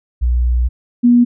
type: tone pair in turn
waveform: sine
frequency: 60.7 / 241.3 Hz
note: B1 / B3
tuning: -29 / -40 cents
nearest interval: 2 octaves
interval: 2389 cents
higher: second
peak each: -11 / -6 dBFS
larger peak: second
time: 0.21-0.69 / 1.03-1.25 s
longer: first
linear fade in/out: 20 ms
effects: none